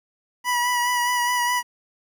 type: tone with vibrato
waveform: 25% pulse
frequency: 976 Hz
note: B5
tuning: 21 cents flat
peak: -16 dBFS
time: 0.44-1.63 s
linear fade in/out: 50 ms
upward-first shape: sine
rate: 4.8 Hz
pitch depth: 23 cents each way
effects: 9-bit